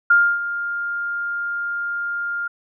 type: tone with ADSR envelope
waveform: sine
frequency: 1404 Hz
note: F6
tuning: 9 cents sharp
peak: -9 dBFS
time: 0.1-2.48 s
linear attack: 7 ms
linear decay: 280 ms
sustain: -13 dB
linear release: 9 ms
effects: none